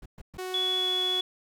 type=noise bursts; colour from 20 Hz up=brown; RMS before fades=-42 dBFS; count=3; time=0.02-0.374 s; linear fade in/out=5 ms; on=38 ms; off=120 ms
type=tone with pitch glide; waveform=sawtooth; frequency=370 to 367.4 Hz; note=F#4 to F#4; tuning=0 to -12 cents; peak=-29 dBFS; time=0.38-1.21 s; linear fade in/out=10 ms; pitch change=-12 cents; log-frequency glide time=0.75-0.91 s
type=tone with vibrato; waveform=sine; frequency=3398 Hz; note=G#7; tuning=39 cents sharp; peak=-25 dBFS; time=0.54-1.21 s; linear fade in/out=2 ms; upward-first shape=sine; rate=14 Hz; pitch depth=10 cents each way
effects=none